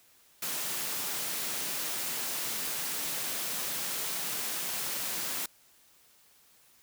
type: high-pass noise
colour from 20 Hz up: white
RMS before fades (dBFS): -34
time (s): 0.42-5.46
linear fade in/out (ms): 5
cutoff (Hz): 120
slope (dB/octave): 48
effects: white hiss -62 dBFS RMS until 6.82 s